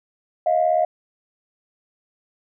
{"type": "tone pair together", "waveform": "sine", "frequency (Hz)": [631.6, 709], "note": ["D#5", "F5"], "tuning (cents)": [26, 26], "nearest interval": "major second", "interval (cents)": 200, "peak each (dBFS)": -18, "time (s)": [0.46, 0.85], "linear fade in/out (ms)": 5, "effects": ["tanh soft clip ceiling -8 dBFS"]}